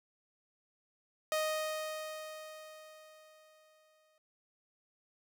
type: tone with exponential decay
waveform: sawtooth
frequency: 622.3 Hz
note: D#5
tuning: in tune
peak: -26 dBFS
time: 1.32-4.18 s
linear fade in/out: 1 ms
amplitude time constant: 620 ms
effects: none

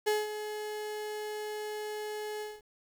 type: tone with ADSR envelope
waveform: 35% pulse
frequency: 424 Hz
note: G#4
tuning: 36 cents sharp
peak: -23 dBFS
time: 0.06-2.62 s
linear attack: 17 ms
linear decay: 190 ms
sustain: -11 dB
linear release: 210 ms
effects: 10-bit

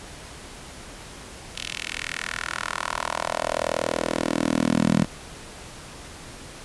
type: tone with high-pass filter sweep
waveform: 10% pulse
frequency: 40.63 Hz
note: E1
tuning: 24 cents flat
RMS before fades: -26 dBFS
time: 1.55-5.05 s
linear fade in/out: 10 ms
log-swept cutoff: 3100 to 180 Hz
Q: 2.2
effects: pink hiss -41 dBFS RMS until 6.64 s + resampled to 24000 Hz

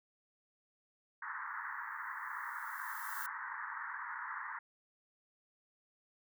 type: band-pass noise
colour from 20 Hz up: white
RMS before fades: -43 dBFS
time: 1.22-4.59 s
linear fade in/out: 5 ms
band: 890 to 1900 Hz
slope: 96 dB/octave
type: noise with exponential growth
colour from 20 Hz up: violet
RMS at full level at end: -44 dBFS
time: 1.46-3.26 s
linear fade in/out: 0 ms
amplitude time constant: 390 ms
effects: none

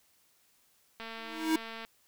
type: click train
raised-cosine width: 0.3 ms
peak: -27 dBFS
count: 193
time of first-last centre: 1-1.85 s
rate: 226 Hz
type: tone with exponential growth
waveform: square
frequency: 318.9 Hz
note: D#4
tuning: 43 cents sharp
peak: -23 dBFS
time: 1.17-1.56 s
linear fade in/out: 5 ms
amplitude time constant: 84 ms
effects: white hiss -68 dBFS RMS until 2.07 s

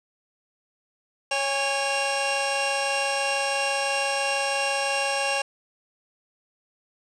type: tone cluster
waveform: sawtooth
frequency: 554 / 818 / 2767 Hz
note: C#5 / G#5 / F7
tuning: -1 / -26 / -17 cents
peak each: -24 dBFS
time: 1.31-5.42 s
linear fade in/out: 5 ms
effects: resampled to 22050 Hz + 8-bit

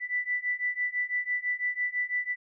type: beating tone pair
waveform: sine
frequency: 1975.5 / 1981.5 Hz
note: B6 / B6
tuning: 0 / +5 cents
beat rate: 6 Hz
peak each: -31 / -30 dBFS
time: 0-2.36 s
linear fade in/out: 50 ms
effects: none

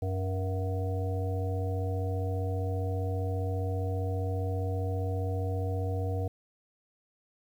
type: harmonic tone with a mistuned harmonic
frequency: 94.4 Hz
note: F#2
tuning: 35 cents sharp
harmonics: 1 / 3 / 5 / 7 / 8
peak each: -29 / -41 / -37 / -42 / -43 dBFS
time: 0.02-6.28 s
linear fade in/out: 5 ms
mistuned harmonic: 8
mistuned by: -45 cents
effects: 10-bit

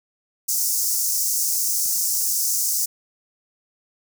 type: high-pass noise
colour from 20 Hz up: pink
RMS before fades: -22 dBFS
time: 0.48-2.86 s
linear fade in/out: 10 ms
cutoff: 5400 Hz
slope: 48 dB/octave
effects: none

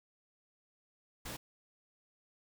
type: noise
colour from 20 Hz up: pink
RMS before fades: -43 dBFS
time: 1.25-1.37 s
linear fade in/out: 10 ms
effects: none

